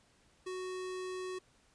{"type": "tone", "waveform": "square", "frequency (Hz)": 370, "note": "F#4", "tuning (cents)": 0, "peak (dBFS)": -39, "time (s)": [0.46, 1.39], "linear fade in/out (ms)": 10, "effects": ["pink hiss -68 dBFS RMS until 1.74 s", "resampled to 22050 Hz"]}